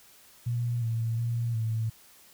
sine tone with pitch steps, 119.5 / 114.3 / 117.5 / 111.9 Hz, A#2 / A#2 / A#2 / A2, +43 / -34 / +14 / +30 cents, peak -26 dBFS, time 0.46-1.9 s, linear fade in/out 10 ms, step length 360 ms, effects white hiss -56 dBFS RMS until 2.33 s

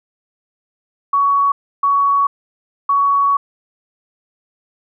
sine tone bursts at uneven times, 1122 Hz, C#6, 21 cents sharp, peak -11 dBFS, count 3, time 1.13-1.52 / 1.83-2.27 / 2.89-3.37 s, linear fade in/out 5 ms, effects none

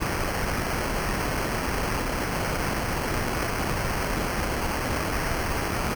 pink noise with sample-and-hold, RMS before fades -27 dBFS, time 0-5.95 s, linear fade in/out 20 ms, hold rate 3675 Hz, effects none

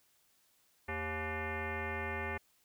sine tone with frequency modulation, 856 Hz, A5, 48 cents flat, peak -35 dBFS, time 0.88-2.38 s, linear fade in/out 10 ms, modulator 313 Hz, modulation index 4.5, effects white hiss -71 dBFS RMS until 2.64 s

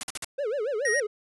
white noise bursts, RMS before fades -31 dBFS, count 4, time 0.01-0.245 s, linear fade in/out 0 ms, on 22 ms, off 49 ms
triangle tone with vibrato, 494 Hz, B4, in tune, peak -24 dBFS, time 0.38-1.07 s, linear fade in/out 10 ms, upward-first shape sine, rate 7.1 Hz, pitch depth 300 cents each way
square tone, 1875 Hz, A#6, 10 cents sharp, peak -24 dBFS, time 0.85-1 s, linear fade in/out 2 ms
effects resampled to 24000 Hz

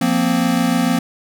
square chord, F suspended fourth, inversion none, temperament equal with one note detuned, 174.61 / 233.1 / 259.7 Hz, F3 / Bb3 / C4, 0 / 0 / -13 cents, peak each -21 / -19 / -19 dBFS, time 0.01-0.99 s, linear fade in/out 5 ms, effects none

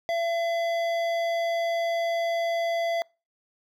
sine tone with hard clipping, 675 Hz, E5, 41 cents sharp, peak -26 dBFS, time 0.09-3.02 s, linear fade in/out 0 ms, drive 12 dB, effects noise-tail reverb RT60 0.3 s tail -26 dB re dry

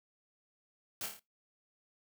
white noise with echo, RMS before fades -39 dBFS, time 1.01-1.06 s, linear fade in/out 2 ms, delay 27 ms, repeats 5, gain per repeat -4 dB, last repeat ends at 1.195 s, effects noise-tail reverb RT60 0.2 s tail -21 dB re dry

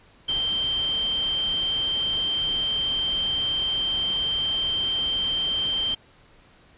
sine tone in noise, 3136 Hz, G7, in tune, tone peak -22 dBFS, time 0.28-5.95 s, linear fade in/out 10 ms, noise pink, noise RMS -38 dBFS, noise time 0.28-5.95 s, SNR +13 dB, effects pink hiss -55 dBFS RMS until 6.77 s + resampled to 8000 Hz

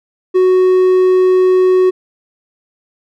triangle tone, 370 Hz, F#4, in tune, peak -5 dBFS, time 0.34-1.91 s, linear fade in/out 20 ms, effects none

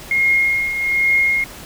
sine tone with tremolo, 2144 Hz, C7, 42 cents sharp, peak -11 dBFS, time 0.11-1.44 s, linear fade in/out 2 ms, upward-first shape triangle, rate 1.2 Hz, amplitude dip 65%, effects pink hiss -36 dBFS RMS until 1.65 s

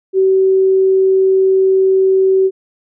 sine tone, 381.3 Hz, G4, 48 cents flat, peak -8 dBFS, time 0.13-2.51 s, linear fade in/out 50 ms, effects none

